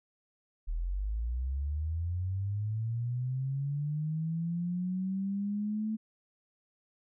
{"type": "linear sweep", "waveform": "sine", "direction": "up", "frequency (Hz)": [37.77, 220], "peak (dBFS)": -30, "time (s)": [0.67, 5.97], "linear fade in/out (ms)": 20, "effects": []}